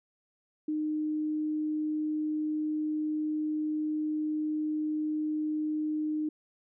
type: tone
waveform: sine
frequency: 306.4 Hz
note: D#4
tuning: 27 cents flat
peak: -28 dBFS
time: 0.68-6.29 s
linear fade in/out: 5 ms
effects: none